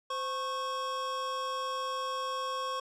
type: tone pair together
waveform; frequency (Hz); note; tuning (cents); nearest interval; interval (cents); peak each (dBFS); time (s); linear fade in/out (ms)
square; 517 / 1096.2; C5 / C#6; -21 / -20; octave + minor second; 1301; -39 / -34; 0.1-2.8; 5
effects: low-pass 7000 Hz 12 dB/octave